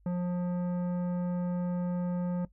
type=tone with tanh clipping; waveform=triangle; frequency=177.7 Hz; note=F3; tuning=30 cents sharp; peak=-30 dBFS; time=0.06-2.45 s; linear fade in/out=2 ms; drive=16 dB; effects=noise-tail reverb RT60 0.1 s tail -19 dB re dry + added 50 Hz sine -59 dBFS peak until 2.52 s